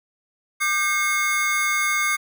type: tone cluster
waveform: square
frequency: 1201 / 1564 / 2161 Hz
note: D6 / G6 / C#7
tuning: +38 / -4 / -45 cents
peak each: -26 / -29 / -22 dBFS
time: 0.6-2.17 s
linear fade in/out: 20 ms
effects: none